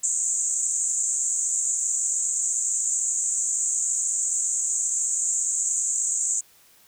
white band-pass noise, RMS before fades -25 dBFS, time 0.03-6.41 s, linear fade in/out 10 ms, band 6700 to 8000 Hz, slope 96 dB/octave, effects white hiss -56 dBFS RMS until 6.87 s

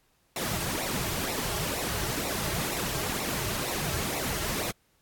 pink noise with flanger, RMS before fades -31 dBFS, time 0.36-4.71 s, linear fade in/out 2 ms, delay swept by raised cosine 0.62 to 4.12 ms, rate 2.1 Hz, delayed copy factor -0.7, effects pink hiss -68 dBFS RMS until 5.01 s + AAC 64 kbps

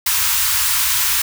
white band-stop noise, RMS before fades -17 dBFS, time 0.06-1.22 s, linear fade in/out 5 ms, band 110 to 880 Hz, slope 96 dB/octave, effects none

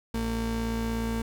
35% pulse tone pair together, 56.88 / 227.5 Hz, A#1 / A#3, -42 / -42 cents, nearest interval 2 octaves, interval 2400 cents, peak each -30 / -29 dBFS, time 0.14-1.22 s, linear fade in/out 5 ms, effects none

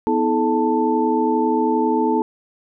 sine tone cluster, 248.5 / 321 / 431 / 885 Hz, B3 / E4 / A4 / A5, +11 / -46 / -36 / +10 cents, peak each -21 dBFS, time 0.07-2.22 s, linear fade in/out 0 ms, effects none

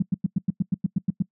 sine tone bursts, 184.4 Hz, F#3, 6 cents flat, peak -17 dBFS, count 11, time 0-1.223 s, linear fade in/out 5 ms, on 23 ms, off 97 ms, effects noise-tail reverb RT60 0.1 s tail -23 dB re dry + high-pass 100 Hz 12 dB/octave

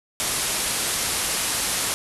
white low-pass noise, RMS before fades -25 dBFS, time 0.2-1.94 s, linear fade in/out 0 ms, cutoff 12000 Hz, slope 96 dB/octave, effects none

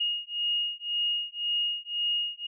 sine beating tone pair, 2861 / 2862.9 Hz, F7 / F7, +41 / +42 cents, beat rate 1.9 Hz, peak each -30 dBFS, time 0-2.47 s, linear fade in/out 10 ms, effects none

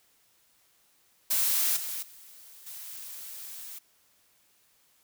blue noise with level steps, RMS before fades -26 / -35 / -51 / -42 dBFS, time 1.3-3.79 s, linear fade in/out 10 ms, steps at 1.76 / 2.02 / 2.66 s, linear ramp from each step 10 ms, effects white hiss -66 dBFS RMS until 5.03 s

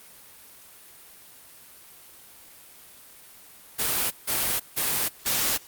white noise bursts, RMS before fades -25 dBFS, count 4, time 3.78-5.58 s, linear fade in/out 20 ms, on 330 ms, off 160 ms, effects white hiss -49 dBFS RMS until 5.67 s + Opus 32 kbps

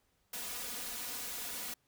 white noise with comb filter, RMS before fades -41 dBFS, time 0.33-1.74 s, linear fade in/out 5 ms, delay 4.1 ms, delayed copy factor +1, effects pink hiss -75 dBFS RMS until 1.87 s

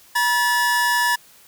45% pulse tone pair together, 963 / 1732.8 Hz, B5 / A6, -44 / -27 cents, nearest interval minor seventh, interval 1017 cents, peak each -20 / -19 dBFS, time 0.15-1.16 s, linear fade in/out 10 ms, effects white hiss -50 dBFS RMS until 1.47 s

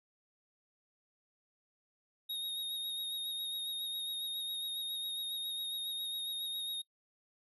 square tone with vibrato, 3740 Hz, A#7, 5 cents sharp, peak -37 dBFS, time 2.29-6.82 s, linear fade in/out 10 ms, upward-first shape sine, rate 7.3 Hz, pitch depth 24 cents each way, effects noise-tail reverb RT60 0.1 s tail -25 dB re dry

